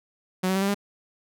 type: tone with pitch steps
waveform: sawtooth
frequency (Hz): 185 / 189.11 / 193.3 / 197.59 / 202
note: F#3 / F#3 / G3 / G3 / G#3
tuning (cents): 0 / +38 / -24 / +14 / -48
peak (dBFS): -18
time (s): 0.43-0.745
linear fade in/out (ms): 10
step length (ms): 63
effects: none